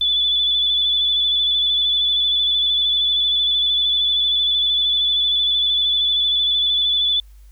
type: tone with vibrato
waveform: sine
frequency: 3467 Hz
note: A7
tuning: 26 cents flat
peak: -15 dBFS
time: 0.01-7.2 s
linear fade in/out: 2 ms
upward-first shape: square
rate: 13 Hz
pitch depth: 18 cents each way
effects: added 50 Hz sine -41 dBFS peak until 7.51 s + white hiss -60 dBFS RMS until 7.51 s